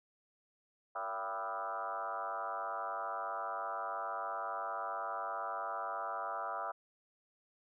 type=tone with frequency modulation; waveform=sine; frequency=987.8 Hz; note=B5; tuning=in tune; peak=-36 dBFS; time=0.95-6.72 s; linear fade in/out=10 ms; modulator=103 Hz; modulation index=3.8; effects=none